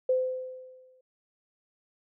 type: tone with exponential decay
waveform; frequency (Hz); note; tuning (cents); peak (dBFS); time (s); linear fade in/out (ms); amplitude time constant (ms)
sine; 513; C5; -34; -20; 0.09-1.01; 5; 200
effects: none